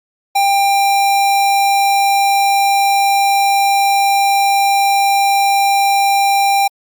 square tone, 794 Hz, G5, 22 cents sharp, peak -11 dBFS, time 0.35-6.68 s, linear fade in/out 10 ms, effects Opus 48 kbps

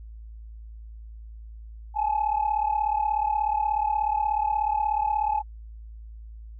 sine tone pair together, 830.6 / 867.2 Hz, G#5 / A5, 0 / -25 cents, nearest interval minor second, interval 75 cents, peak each -24 dBFS, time 1.94-5.43 s, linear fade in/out 50 ms, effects tanh soft clip ceiling -16 dBFS + added 55 Hz sine -39 dBFS peak until 6.59 s

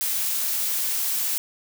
blue noise, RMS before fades -25 dBFS, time 0.01-1.38 s, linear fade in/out 0 ms, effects none

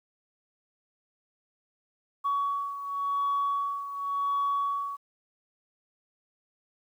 sine beating tone pair, 1125 / 1125.91 Hz, C#6 / C#6, +25 / +27 cents, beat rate 0.91 Hz, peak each -27 / -32 dBFS, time 2.24-4.97 s, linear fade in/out 20 ms, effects tanh soft clip ceiling -21 dBFS + 10-bit

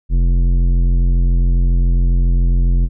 sine tone with tanh clipping, 43.65 Hz, F1, in tune, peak -12 dBFS, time 0.09-2.89 s, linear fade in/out 50 ms, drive 12 dB, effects none

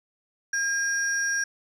sine tone pair together, 1618 / 5668 Hz, G#6 / F8, -46 / +25 cents, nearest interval octave + minor seventh, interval 2171 cents, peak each -23 / -28 dBFS, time 0.53-1.44 s, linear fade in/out 5 ms, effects tanh soft clip ceiling -19 dBFS + 10-bit

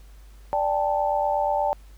sine chord, D suspended fourth, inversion none, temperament equal with one note detuned, 587.3 / 791.7 / 880 Hz, D5 / G5 / A5, 0 / +17 / 0 cents, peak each -25 dBFS, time 0.53-1.73 s, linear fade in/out 0 ms, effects added 50 Hz sine -44 dBFS peak until 1.97 s + pink hiss -58 dBFS RMS until 1.97 s

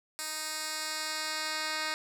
10% pulse tone with band-pass filter sweep, 311 Hz, D#4, 1 cent flat, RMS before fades -35 dBFS, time 0.19-1.94 s, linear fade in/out 0 ms, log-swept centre 8300 to 3600 Hz, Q 0.85, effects none

